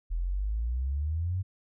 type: exponential sweep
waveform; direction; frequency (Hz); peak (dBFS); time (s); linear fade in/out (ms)
sine; up; 40.35 to 96.2; -27; 0.1-1.43; 20
effects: none